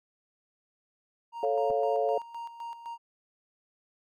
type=tone with tremolo; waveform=triangle; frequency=932.3 Hz; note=A#5; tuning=in tune; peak=-34 dBFS; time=1.32-2.98 s; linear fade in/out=50 ms; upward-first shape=square; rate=3.9 Hz; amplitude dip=65%
type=chord; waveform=sine; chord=A augmented; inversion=none; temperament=equal; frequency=440 / 554.4 / 698.5 Hz; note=A4 / C#5 / E#5; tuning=0 / 0 / 0 cents; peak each=-29 dBFS; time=1.43-2.18 s; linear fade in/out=2 ms
type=clicks; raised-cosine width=2 ms; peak=-33 dBFS; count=2; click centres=1.701 / 1.709 s
effects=none